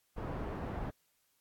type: low-pass noise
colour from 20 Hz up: pink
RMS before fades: -39 dBFS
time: 0.16-0.91 s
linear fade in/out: 20 ms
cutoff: 1000 Hz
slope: 12 dB/octave
effects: white hiss -75 dBFS RMS until 1.4 s + AAC 64 kbps